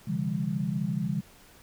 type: tone cluster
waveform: sine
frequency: 131.4 / 145.8 / 170.1 / 202.1 Hz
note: C3 / D3 / F3 / G#3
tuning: +8 / -12 / -45 / -47 cents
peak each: -35 / -33 / -31 / -31 dBFS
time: 0.07-1.21 s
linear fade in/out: 10 ms
effects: pink hiss -55 dBFS RMS until 1.62 s